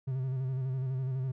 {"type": "tone with vibrato", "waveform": "triangle", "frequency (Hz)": 130.81, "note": "C3", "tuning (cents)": 0, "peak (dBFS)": -28, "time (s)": [0.07, 1.32], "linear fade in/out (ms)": 10, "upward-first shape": "square", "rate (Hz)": 12, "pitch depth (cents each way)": 39, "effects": []}